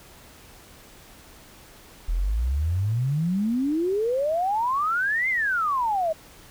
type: exponential two-way sweep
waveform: sine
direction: up then down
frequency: 39 to 2136 to 617 Hz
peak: -21 dBFS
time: 2.08-6.13 s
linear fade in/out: 10 ms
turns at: 5.29 s
effects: pink hiss -49 dBFS RMS until 6.5 s